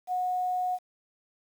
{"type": "tone with quantisation", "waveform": "sine", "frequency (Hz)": 730, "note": "F#5", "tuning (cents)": -24, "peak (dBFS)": -26, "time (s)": [0.07, 0.79], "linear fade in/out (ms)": 50, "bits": 9, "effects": []}